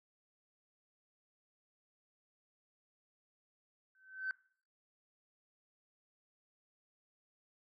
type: tone with exponential growth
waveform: sine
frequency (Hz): 1534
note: G6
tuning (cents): -38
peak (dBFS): -31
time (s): 3.95-4.31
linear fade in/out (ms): 1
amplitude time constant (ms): 78
effects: noise-tail reverb RT60 0.5 s tail -22 dB re dry + tanh soft clip ceiling -30 dBFS